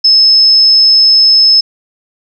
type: tone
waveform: sine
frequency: 5210 Hz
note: E8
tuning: 21 cents flat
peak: -3 dBFS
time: 0.04-1.61 s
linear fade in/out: 10 ms
effects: none